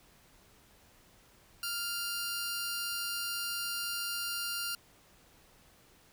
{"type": "tone pair together", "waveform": "15% pulse", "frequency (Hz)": [1396.9, 4699], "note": ["F6", "D8"], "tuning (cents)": [0, 0], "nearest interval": "octave + major sixth", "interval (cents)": 2100, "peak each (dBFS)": [-29, -32], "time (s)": [1.63, 4.75], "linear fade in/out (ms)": 2, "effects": ["pink hiss -62 dBFS RMS until 6.12 s"]}